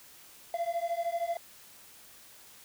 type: beating tone pair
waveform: triangle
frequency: 676 / 689 Hz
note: E5 / F5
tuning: +43 / -24 cents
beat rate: 13 Hz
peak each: -31 dBFS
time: 0.54-1.37 s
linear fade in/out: 2 ms
effects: white hiss -54 dBFS RMS until 2.64 s